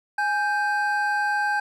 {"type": "tone pair together", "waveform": "triangle", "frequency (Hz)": [829.8, 1568], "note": ["G#5", "G6"], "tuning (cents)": [-2, 0], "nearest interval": "major seventh", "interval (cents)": 1102, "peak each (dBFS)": -22, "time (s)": [0.18, 1.6], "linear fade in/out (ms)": 5, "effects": []}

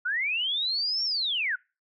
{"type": "linear two-way sweep", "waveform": "sine", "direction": "up then down", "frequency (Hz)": [1396.9, 5560, 1396.9], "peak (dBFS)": -25, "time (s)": [0.05, 1.56], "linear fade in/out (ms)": 10, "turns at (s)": 1.04, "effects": ["noise-tail reverb RT60 0.3 s tail -25 dB re dry"]}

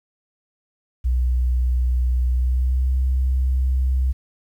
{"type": "tone with pitch glide", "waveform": "sine", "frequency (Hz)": [62, 64.78], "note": ["B1", "C2"], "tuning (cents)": [7, -17], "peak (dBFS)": -15, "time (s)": [1.04, 4.13], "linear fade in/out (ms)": 20, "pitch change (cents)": 76, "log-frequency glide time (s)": [2.28, 2.95], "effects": ["tanh soft clip ceiling -13 dBFS", "9-bit"]}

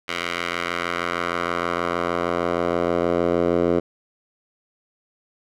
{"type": "tone with band-pass filter sweep", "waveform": "10% pulse", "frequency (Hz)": 86.4, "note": "F2", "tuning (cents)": -18, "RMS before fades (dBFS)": -23, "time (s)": [0.08, 3.8], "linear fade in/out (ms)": 10, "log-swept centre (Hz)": [2400, 440], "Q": 1.2, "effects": []}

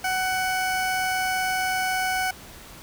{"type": "tone", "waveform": "20% pulse", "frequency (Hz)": 747, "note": "F#5", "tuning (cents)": 16, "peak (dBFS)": -18, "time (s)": [0.04, 2.31], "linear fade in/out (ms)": 5, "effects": ["pink hiss -44 dBFS RMS until 2.82 s"]}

